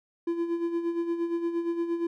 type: tone with tremolo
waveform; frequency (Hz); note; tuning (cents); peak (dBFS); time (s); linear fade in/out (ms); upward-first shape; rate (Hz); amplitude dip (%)
triangle; 338.9; E4; +48; -22; 0.27-2.07; 5; sine; 8.6; 60
effects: none